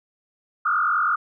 sine tone with frequency modulation, 1318.5 Hz, E6, in tune, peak -18 dBFS, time 0.65-1.16 s, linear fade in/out 10 ms, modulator 45 Hz, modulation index 2.9, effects none

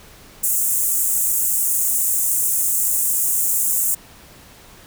pink high-pass noise, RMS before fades -19 dBFS, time 0.43-3.95 s, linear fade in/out 10 ms, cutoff 7200 Hz, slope 48 dB/octave, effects pink hiss -45 dBFS RMS until 4.86 s

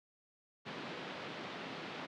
pink band-pass noise, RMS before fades -45 dBFS, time 0.65-2.07 s, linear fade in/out 20 ms, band 160 to 3900 Hz, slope 24 dB/octave, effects none

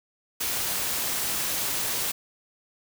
white noise, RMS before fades -28 dBFS, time 0.4-2.12 s, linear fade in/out 10 ms, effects none

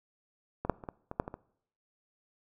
clicks, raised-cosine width 1 ms, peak -20 / -11 / -30 / -23 / -24 / -13 / -24 / -26 dBFS, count 8, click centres 0.65 / 0.697 / 0.838 / 0.888 / 1.114 / 1.199 / 1.279 / 1.341 s, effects noise-tail reverb RT60 0.7 s tail -22 dB re dry

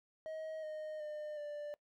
triangle tone with pitch steps, 632 / 617.6 / 603.5 / 589.7 Hz, D#5 / D#5 / D5 / D5, +27 / -13 / +47 / +7 cents, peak -39 dBFS, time 0.26-1.74 s, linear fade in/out 0 ms, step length 370 ms, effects noise-tail reverb RT60 0.1 s tail -22 dB re dry

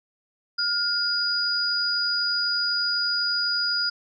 sine tone pair together, 1418 / 4906 Hz, F6 / D#8, +26 / -25 cents, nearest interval octave + major sixth, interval 2149 cents, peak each -27 / -23 dBFS, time 0.58-3.9 s, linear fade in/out 10 ms, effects none

